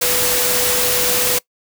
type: tone in noise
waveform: sine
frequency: 493.9 Hz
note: B4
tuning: in tune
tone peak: -23 dBFS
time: 0.01-1.39 s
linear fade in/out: 10 ms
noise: white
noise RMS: -17 dBFS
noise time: 0.01-1.39 s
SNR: -9 dB
effects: noise-tail reverb RT60 0.1 s tail -22 dB re dry

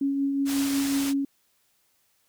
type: tone with tremolo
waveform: sine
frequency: 277.2 Hz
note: C#4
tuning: in tune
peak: -21 dBFS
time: 0.01-1.25 s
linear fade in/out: 5 ms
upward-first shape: triangle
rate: 5.5 Hz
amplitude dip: 35%
type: low-pass noise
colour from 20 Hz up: white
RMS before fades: -34 dBFS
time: 0.45-1.14 s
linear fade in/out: 50 ms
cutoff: 10000 Hz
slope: 12 dB/octave
effects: white hiss -68 dBFS RMS until 2.28 s

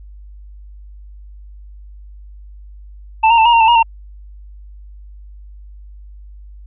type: tone with pitch steps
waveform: square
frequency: 884 / 928 / 888 / 947 / 922 / 889 / 948 / 911 Hz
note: A5 / A#5 / A5 / A#5 / A#5 / A5 / A#5 / A#5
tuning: +8 / -8 / +16 / +27 / -19 / +18 / +29 / -40 cents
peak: -8 dBFS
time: 3.23-3.83 s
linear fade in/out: 10 ms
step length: 75 ms
effects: added 50 Hz sine -34 dBFS peak until 6.66 s + resampled to 8000 Hz

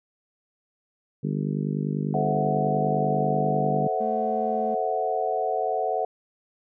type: harmonic tone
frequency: 50.1 Hz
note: G1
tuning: 38 cents sharp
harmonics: 3 / 4 / 5 / 6 / 7 / 8 / 9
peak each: -27 / -29 / -33 / -38 / -40 / -37 / -42 dBFS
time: 1.23-3.88 s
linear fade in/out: 10 ms
type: chord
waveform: sine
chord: F# half-diminished seventh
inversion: first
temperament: equal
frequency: 440 / 523.3 / 659.3 / 740 Hz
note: A4 / C5 / E5 / F#5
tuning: 0 / 0 / 0 / 0 cents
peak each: -29 / -32 / -29 / -26 dBFS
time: 2.14-6.05 s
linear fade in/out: 2 ms
type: tone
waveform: triangle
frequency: 220 Hz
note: A3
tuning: in tune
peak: -29 dBFS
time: 4-4.75 s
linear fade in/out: 10 ms
effects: none

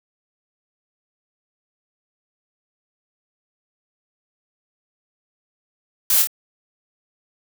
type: noise with echo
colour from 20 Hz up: blue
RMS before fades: -17 dBFS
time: 6.1-6.22 s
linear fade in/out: 2 ms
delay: 26 ms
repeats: 2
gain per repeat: -4 dB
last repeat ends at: 6.272 s
effects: none

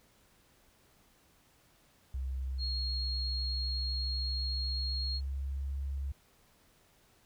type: tone with pitch glide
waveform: sine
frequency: 65.41 to 68.82 Hz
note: C2 to C#2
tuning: 0 to -12 cents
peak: -33 dBFS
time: 2.14-6.12 s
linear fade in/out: 5 ms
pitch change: +88 cents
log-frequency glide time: 3.17-5.82 s
type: tone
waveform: sine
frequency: 4273 Hz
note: C8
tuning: 36 cents sharp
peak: -35 dBFS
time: 2.58-5.21 s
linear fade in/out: 50 ms
effects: pink hiss -66 dBFS RMS until 7.25 s

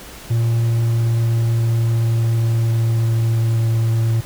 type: tone with pitch glide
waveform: triangle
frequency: 115.8 to 113.61 Hz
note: A#2 to A#2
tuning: -11 to -44 cents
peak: -12 dBFS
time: 0.3-4.21 s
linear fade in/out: 10 ms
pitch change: -33 cents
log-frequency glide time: 0.69-3.81 s
effects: pink hiss -37 dBFS RMS until 4.25 s

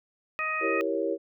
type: harmonic tone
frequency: 626 Hz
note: D#5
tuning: 10 cents sharp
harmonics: 1 / 2 / 3 / 4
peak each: -40 / -31 / -33 / -31 dBFS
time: 0.39-0.81 s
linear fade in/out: 0 ms
type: chord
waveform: sine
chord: E diminished seventh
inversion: none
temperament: equal with one note detuned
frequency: 329.6 / 392 / 466.2 / 552.1 Hz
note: E4 / G4 / Bb4 / Db5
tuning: 0 / 0 / 0 / -7 cents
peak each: -31 dBFS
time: 0.6-1.18 s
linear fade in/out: 50 ms
effects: none

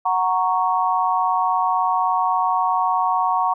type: chord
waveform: sine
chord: F# major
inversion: none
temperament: equal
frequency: 740 / 932.3 / 1108.7 Hz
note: F#5 / A#5 / C#6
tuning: 0 / 0 / 0 cents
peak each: -21 dBFS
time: 0.05-3.54 s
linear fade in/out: 10 ms
effects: none

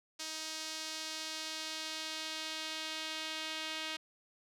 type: tone with band-pass filter sweep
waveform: sawtooth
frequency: 315.2 Hz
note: D#4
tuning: 23 cents sharp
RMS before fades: -41 dBFS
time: 0.19-3.97 s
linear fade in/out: 10 ms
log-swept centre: 5300 to 3300 Hz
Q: 1.5
effects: none

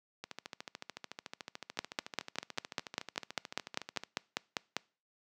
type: two click trains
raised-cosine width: 0.2 ms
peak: -24 / -14 dBFS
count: 53 / 16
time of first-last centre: 0.24-4.036 / 1.79-4.766 s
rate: 13.7 / 5.04 Hz
effects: noise-tail reverb RT60 0.4 s tail -25 dB re dry + high-pass 150 Hz 12 dB/octave

